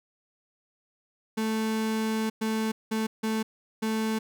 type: tone bursts at uneven times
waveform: 35% pulse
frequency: 220 Hz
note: A3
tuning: in tune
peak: -24 dBFS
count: 5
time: 1.37-2.3 / 2.41-2.72 / 2.91-3.07 / 3.23-3.43 / 3.82-4.19 s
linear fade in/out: 10 ms
effects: none